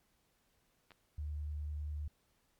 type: clicks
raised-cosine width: 0.3 ms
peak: -40 dBFS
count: 2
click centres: 0.907 / 0.918 s
type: tone with vibrato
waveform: sine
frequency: 74.6 Hz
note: D2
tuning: 28 cents sharp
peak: -37 dBFS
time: 1.18-2.08 s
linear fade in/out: 5 ms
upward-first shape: sine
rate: 10 Hz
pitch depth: 8 cents each way
effects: pink hiss -75 dBFS RMS until 2.59 s + MP3 96 kbps